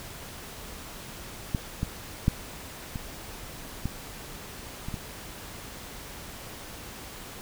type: clicks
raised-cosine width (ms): 5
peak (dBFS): -13 / -15 / -8 / -21 / -16 / -21 / -20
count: 7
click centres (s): 1.548 / 1.831 / 2.281 / 2.958 / 3.856 / 4.885 / 4.942
effects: pink hiss -42 dBFS RMS until 7.41 s